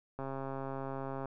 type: click train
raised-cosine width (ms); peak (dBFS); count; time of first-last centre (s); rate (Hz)
1; -26; 145; 0.19-1.257; 135
effects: none

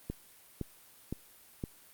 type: click train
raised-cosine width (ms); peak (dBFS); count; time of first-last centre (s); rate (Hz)
3; -22; 4; 0.1-1.638; 1.95
effects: white hiss -58 dBFS RMS until 1.93 s + Opus 32 kbps

